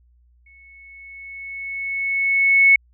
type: tone with exponential growth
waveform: sine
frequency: 2204 Hz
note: C#7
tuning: 11 cents flat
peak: -8 dBFS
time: 0.46-2.76 s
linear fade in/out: 5 ms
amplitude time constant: 500 ms
effects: added 60 Hz sine -53 dBFS peak until 2.93 s